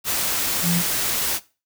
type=tone in noise; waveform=sine; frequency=172.7 Hz; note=F3; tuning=19 cents flat; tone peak=-19 dBFS; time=0.62-0.83 s; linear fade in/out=50 ms; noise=white; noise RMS=-23 dBFS; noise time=0.04-1.4 s; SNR=+1 dB; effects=noise-tail reverb RT60 0.3 s tail -18 dB re dry